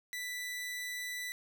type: tone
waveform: sawtooth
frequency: 1979 Hz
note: B6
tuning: 3 cents sharp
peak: -34 dBFS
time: 0.13-1.32 s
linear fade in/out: 0 ms
effects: none